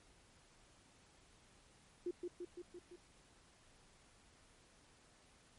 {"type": "tone with echo", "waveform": "sine", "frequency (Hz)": 352.6, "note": "F4", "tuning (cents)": 17, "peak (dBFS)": -37, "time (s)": [2.06, 2.11], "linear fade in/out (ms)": 5, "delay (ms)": 170, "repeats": 5, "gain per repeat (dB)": -3, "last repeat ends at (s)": 2.96, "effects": ["pink hiss -67 dBFS RMS until 5.58 s", "MP3 48 kbps"]}